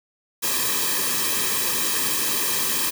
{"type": "noise with comb filter", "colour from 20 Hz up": "white", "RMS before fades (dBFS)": -23, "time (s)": [0.42, 2.91], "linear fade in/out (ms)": 20, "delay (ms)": 1.4, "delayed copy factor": -0.9, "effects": []}